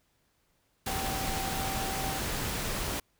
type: tone in noise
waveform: sine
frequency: 773 Hz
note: G5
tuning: 24 cents flat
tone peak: -36 dBFS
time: 0.87-2.19 s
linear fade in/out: 5 ms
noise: pink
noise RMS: -33 dBFS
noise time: 0.86-3 s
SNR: -6 dB
effects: pink hiss -72 dBFS RMS until 3.19 s